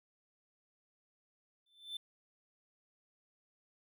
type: tone with exponential growth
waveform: triangle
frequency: 3535 Hz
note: A7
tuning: 7 cents sharp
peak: -35 dBFS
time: 1.66-1.97 s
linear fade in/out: 5 ms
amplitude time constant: 66 ms
effects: none